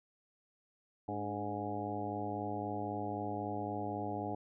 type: harmonic tone with a mistuned harmonic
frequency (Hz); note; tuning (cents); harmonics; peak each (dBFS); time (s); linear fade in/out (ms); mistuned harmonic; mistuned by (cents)
103.83; G#2; 0; 1 / 2 / 3 / 4 / 5 / 6 / 7 / 8; -44 / -45 / -42 / -45 / -47 / -47 / -42 / -43; 1.08-4.35; 5; 3; -59
effects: none